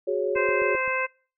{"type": "chord", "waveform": "sine", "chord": "F# suspended second", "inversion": "none", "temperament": "equal", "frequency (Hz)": [370, 415.3, 554.4], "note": ["F#4", "G#4", "C#5"], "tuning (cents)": [0, 0, 0], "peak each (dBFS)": -27, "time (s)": [0.07, 0.76], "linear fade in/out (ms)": 10}
{"type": "harmonic tone", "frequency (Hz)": 520, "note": "C5", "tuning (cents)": -11, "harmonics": [1, 2, 3, 4, 5], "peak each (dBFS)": [-30, -30, -30, -30, -30], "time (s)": [0.35, 1.07], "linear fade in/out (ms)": 20}
{"type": "click train", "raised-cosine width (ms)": 3, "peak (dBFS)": -33, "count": 5, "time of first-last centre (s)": [0.36, 0.878], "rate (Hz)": 7.72}
{"effects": ["noise-tail reverb RT60 0.4 s tail -25 dB re dry"]}